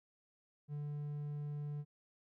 triangle tone, 146.83 Hz, D3, in tune, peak -37 dBFS, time 0.68-1.85 s, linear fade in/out 50 ms, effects none

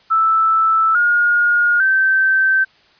sine tone with pitch steps, 1318.5 / 1429.6 / 1550 Hz, E6 / F6 / G6, 0 / +40 / -20 cents, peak -11 dBFS, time 0.1-2.65 s, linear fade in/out 20 ms, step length 850 ms, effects white hiss -52 dBFS RMS until 2.99 s + resampled to 11025 Hz

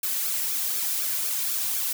blue noise with flanger, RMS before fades -27 dBFS, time 0.03-1.93 s, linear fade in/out 5 ms, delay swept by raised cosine 1 to 2.4 ms, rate 4 Hz, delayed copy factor -0.85, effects none

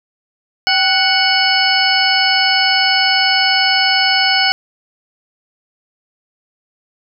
harmonic tone with a mistuned harmonic, 740 Hz, F#5, in tune, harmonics 1 / 2 / 3 / 4 / 6 / 7, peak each -18 / -18 / -18 / -18 / -18 / -18 dBFS, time 0.67-4.52 s, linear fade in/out 0 ms, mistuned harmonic 1, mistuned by +72 cents, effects none

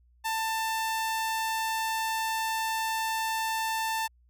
sawtooth tone, 890 Hz, A5, 20 cents sharp, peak -24 dBFS, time 0.24-4.08 s, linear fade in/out 20 ms, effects added 60 Hz sine -59 dBFS peak until 4.29 s

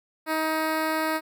10% pulse tone with notch filter, 315.6 Hz, D#4, 25 cents sharp, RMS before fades -26 dBFS, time 0.26-1.21 s, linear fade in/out 50 ms, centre 6600 Hz, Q 1, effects none

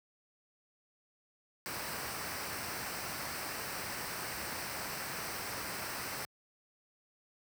pink noise with comb filter, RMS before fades -40 dBFS, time 1.66-6.25 s, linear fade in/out 0 ms, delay 0.29 ms, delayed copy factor -0.55, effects high-pass 80 Hz 12 dB/octave

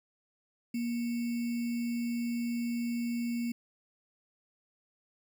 sine tone with sample-and-hold, 236.5 Hz, A#3, 25 cents sharp, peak -30 dBFS, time 0.74-3.52 s, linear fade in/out 5 ms, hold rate 2450 Hz, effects none

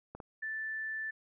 clicks, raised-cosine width 1 ms, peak -30 dBFS, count 2, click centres 0.15 / 0.202 s
sine tone, 1760 Hz, A6, in tune, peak -35 dBFS, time 0.42-1.11 s, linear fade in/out 10 ms
effects none

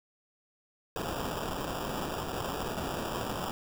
violet noise with sample-and-hold, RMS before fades -35 dBFS, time 0.96-3.51 s, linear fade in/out 0 ms, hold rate 2100 Hz, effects none

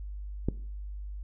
click, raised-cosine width 3 ms, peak -14 dBFS, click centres 0.486 s, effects noise-tail reverb RT60 0.5 s tail -19 dB re dry + added 50 Hz sine -36 dBFS peak until 1.23 s

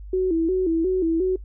sine tone with vibrato, 349.4 Hz, F4, 1 cent sharp, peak -18 dBFS, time 0.13-1.36 s, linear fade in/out 5 ms, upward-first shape square, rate 2.8 Hz, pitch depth 110 cents each way, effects noise-tail reverb RT60 0.1 s tail -21 dB re dry + added 50 Hz sine -35 dBFS peak until 1.44 s

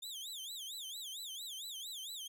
sawtooth tone with vibrato, 3500 Hz, A7, 10 cents flat, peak -40 dBFS, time 0.02-2.28 s, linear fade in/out 10 ms, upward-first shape sine, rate 4.4 Hz, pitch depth 230 cents each way, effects none

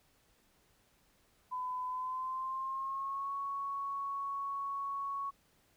sine tone with pitch glide, 1007 to 1110.9 Hz, B5 to C#6, +33 to +3 cents, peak -35 dBFS, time 1.51-5.31 s, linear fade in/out 20 ms, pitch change +170 cents, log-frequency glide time 1.87-3.33 s, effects pink hiss -70 dBFS RMS until 5.76 s

